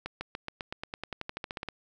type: accelerating click train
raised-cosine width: 0.3 ms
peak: -19 dBFS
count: 18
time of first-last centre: 0.06-1.687 s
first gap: 150 ms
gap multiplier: 0.94
effects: none